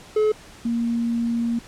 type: tone pair in turn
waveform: triangle / sine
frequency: 428.6 / 233.7 Hz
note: A4 / A#3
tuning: -45 / +5 cents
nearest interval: minor seventh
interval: 1050 cents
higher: first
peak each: -14 / -20 dBFS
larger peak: first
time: 0.16-0.32 / 0.65-1.59 s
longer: second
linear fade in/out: 5 ms
effects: pink hiss -45 dBFS RMS until 1.67 s + low-pass 9000 Hz 12 dB/octave